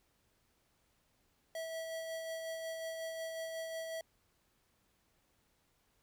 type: tone with tremolo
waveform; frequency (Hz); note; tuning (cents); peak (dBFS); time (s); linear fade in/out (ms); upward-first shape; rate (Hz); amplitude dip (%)
square; 651; E5; -22; -39; 1.55-4.01; 2; sine; 5.5; 30
effects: pink hiss -75 dBFS RMS until 6.02 s